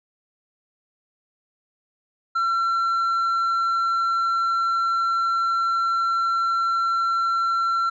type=tone with tanh clipping; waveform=triangle; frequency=1356 Hz; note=E6; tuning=49 cents sharp; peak=-20 dBFS; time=2.35-7.9 s; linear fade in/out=10 ms; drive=8 dB; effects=none